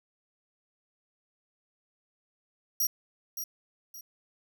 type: tone with echo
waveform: 15% pulse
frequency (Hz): 5710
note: F8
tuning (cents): +37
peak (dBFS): -19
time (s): 2.8-2.87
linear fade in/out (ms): 5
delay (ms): 570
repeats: 2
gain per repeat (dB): -9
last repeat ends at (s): 4.01
effects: none